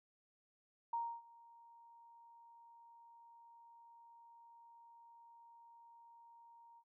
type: tone with ADSR envelope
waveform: sine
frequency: 932.3 Hz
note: A#5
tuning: in tune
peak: -35 dBFS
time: 0.93-6.84 s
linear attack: 5 ms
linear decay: 280 ms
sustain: -24 dB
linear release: 62 ms
effects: none